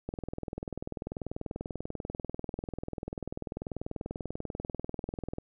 click train, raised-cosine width 2 ms, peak -22 dBFS, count 109, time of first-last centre 0.09-5.384 s, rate 20.4 Hz, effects none

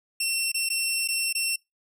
15% pulse tone with dropouts, 2710 Hz, E7, 47 cents sharp, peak -17 dBFS, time 0.2-1.56 s, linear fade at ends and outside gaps 5 ms, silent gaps 0.519-0.543 / 0.69-0.7 / 1.077-1.085 / 1.328-1.349 s, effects noise-tail reverb RT60 0.2 s tail -26 dB re dry

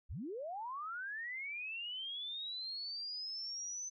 sine linear sweep, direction up, 34.7 to 6140 Hz, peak -40 dBFS, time 0.09-3.9 s, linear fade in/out 20 ms, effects none

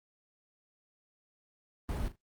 brown noise with echo, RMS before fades -34 dBFS, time 1.89-2.08 s, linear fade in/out 0 ms, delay 38 ms, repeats 2, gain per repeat -13 dB, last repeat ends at 2.156 s, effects noise-tail reverb RT60 0.1 s tail -22 dB re dry + Opus 32 kbps

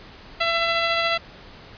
10% pulse tone with tremolo, 671 Hz, E5, 31 cents sharp, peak -10 dBFS, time 0.4-1.18 s, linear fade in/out 10 ms, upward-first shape sine, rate 14 Hz, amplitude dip 25%, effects pink hiss -44 dBFS RMS until 1.77 s + resampled to 11025 Hz

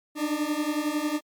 40% pulse beating tone pair, 294.1 / 305.1 Hz, D4 / D#4, +3 / -34 cents, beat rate 11 Hz, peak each -28 / -27 dBFS, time 0.15-1.21 s, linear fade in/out 50 ms, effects MP3 96 kbps

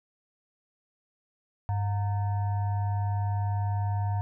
sine tone with frequency modulation, 100 Hz, G2, 35 cents sharp, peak -25 dBFS, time 1.69-4.21 s, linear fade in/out 0 ms, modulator 820 Hz, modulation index 0.44, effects none

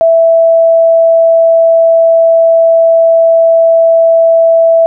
sine tone, 660 Hz, E5, 2 cents sharp, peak -3 dBFS, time 0.01-4.86 s, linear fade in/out 0 ms, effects none

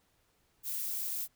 violet noise, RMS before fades -36 dBFS, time 0.63-1.28 s, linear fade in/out 50 ms, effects pink hiss -72 dBFS RMS until 1.35 s

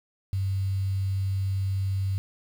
sine tone with quantisation, 96.6 Hz, G2, 25 cents flat, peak -24 dBFS, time 0.33-2.18 s, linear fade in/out 0 ms, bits 8, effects none

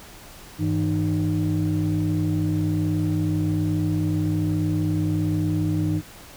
sine tone cluster, 99.3 / 160.5 / 306.5 Hz, G2 / E3 / D#4, +23 / -46 / -26 cents, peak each -23 dBFS, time 0.58-6.02 s, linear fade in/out 50 ms, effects tanh soft clip ceiling -15 dBFS + pink hiss -44 dBFS RMS until 6.36 s

